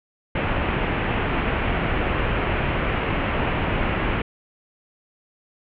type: low-pass noise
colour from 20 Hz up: pink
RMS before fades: -23 dBFS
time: 0.35-4.22 s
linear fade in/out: 5 ms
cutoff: 2900 Hz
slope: 48 dB/octave
effects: none